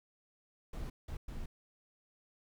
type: noise bursts at uneven times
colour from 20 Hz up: brown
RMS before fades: -41 dBFS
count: 3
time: 0.73-0.9 / 1.08-1.17 / 1.28-1.46 s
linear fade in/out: 5 ms
effects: none